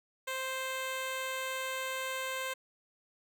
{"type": "tone", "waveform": "10% pulse", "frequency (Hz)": 523.3, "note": "C5", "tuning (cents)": 0, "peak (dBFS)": -26, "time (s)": [0.27, 2.54], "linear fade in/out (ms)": 10, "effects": []}